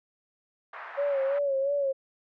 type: band-pass noise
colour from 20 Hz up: white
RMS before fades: -42 dBFS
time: 0.73-1.39 s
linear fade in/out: 5 ms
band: 680 to 1700 Hz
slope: 24 dB/octave
type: tone with vibrato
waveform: sine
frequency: 555 Hz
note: C#5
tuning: 2 cents sharp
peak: -24 dBFS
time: 0.97-1.93 s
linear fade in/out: 20 ms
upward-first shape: sine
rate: 2.9 Hz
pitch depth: 61 cents each way
effects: none